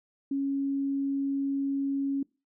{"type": "tone", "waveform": "sine", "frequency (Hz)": 276.1, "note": "C#4", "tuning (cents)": -7, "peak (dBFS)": -26, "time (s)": [0.31, 2.23], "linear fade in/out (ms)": 5, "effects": ["noise-tail reverb RT60 0.3 s tail -24 dB re dry"]}